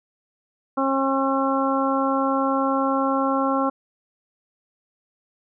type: harmonic tone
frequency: 270 Hz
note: C#4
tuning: 45 cents flat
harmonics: 1 / 2 / 3 / 4 / 5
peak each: -23 / -25 / -27 / -25 / -28 dBFS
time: 0.77-3.7 s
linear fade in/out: 10 ms
effects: none